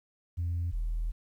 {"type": "tone pair in turn", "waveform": "sine", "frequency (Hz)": [86, 40.38], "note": ["F2", "E1"], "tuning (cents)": [-26, -35], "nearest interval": "octave + minor second", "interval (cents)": 1309, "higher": "first", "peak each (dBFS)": -27, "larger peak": "neither", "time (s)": [[0.37, 0.72], [0.72, 1.12]], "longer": "second", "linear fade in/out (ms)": 20, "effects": ["tanh soft clip ceiling -26 dBFS", "11-bit"]}